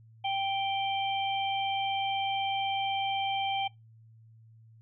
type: harmonic tone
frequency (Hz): 784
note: G5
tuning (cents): 0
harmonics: 1 / 3 / 4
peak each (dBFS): -29 / -38 / -35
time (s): 0.24-3.68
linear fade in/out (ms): 10
effects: noise-tail reverb RT60 0.2 s tail -23 dB re dry + added 112 Hz sine -53 dBFS peak until 4.81 s